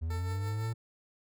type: linear sweep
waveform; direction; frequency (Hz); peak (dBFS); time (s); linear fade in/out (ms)
triangle; up; 78.8 to 115.5; -29; 0.01-0.74; 20
type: tone with tremolo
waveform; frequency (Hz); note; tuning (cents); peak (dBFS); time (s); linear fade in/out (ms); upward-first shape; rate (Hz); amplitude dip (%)
15% pulse; 446.1; A4; +24; -34; 0.1-0.73; 5; triangle; 5.9; 60
effects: none